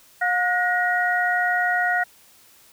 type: tone cluster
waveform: sine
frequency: 717 / 1450 / 1889 Hz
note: F5 / F#6 / A#6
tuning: +45 / -35 / +22 cents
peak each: -23 dBFS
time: 0.21-2.04 s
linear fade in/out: 10 ms
effects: white hiss -53 dBFS RMS until 2.72 s